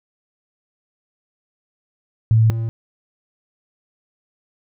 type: tone pair in turn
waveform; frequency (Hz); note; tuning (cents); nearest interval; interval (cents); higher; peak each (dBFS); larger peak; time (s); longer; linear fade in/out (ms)
sine / triangle; 111.6 / 113.62; A2 / A#2; +25 / -44; unison; 31; second; -10 / -18; first; 2.31-2.5 / 2.5-2.69; neither; 0
effects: none